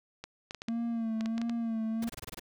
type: clicks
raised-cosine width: 0.2 ms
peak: -23 dBFS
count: 10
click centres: 0.24 / 0.509 / 0.547 / 0.619 / 0.685 / 1.209 / 1.259 / 1.38 / 1.416 / 1.496 s
type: tone with vibrato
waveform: triangle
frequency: 227.6 Hz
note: A#3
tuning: 41 cents flat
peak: -28 dBFS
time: 0.68-2.09 s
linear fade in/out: 5 ms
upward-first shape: sine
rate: 1.5 Hz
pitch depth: 48 cents each way
type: noise bursts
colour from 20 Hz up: pink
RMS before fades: -42 dBFS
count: 8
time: 2.02-2.396 s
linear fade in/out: 5 ms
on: 26 ms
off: 24 ms
effects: none